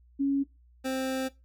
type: tone pair in turn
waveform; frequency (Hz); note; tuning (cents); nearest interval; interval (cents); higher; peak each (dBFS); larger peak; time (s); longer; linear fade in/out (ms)
sine / 25% pulse; 277.2 / 262.5; C#4 / C4; 0 / +6; minor second; 94; first; -23 / -25; first; 0.19-0.44 / 0.84-1.29; second; 20
effects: noise-tail reverb RT60 0.2 s tail -17 dB re dry + added 60 Hz sine -56 dBFS peak until 1.44 s